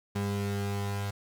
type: tone pair together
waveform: 35% pulse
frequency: 100.6 / 201.5 Hz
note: G2 / G3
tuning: +45 / +48 cents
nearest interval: octave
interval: 1203 cents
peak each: -29 / -33 dBFS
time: 0.15-1.11 s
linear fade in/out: 10 ms
effects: none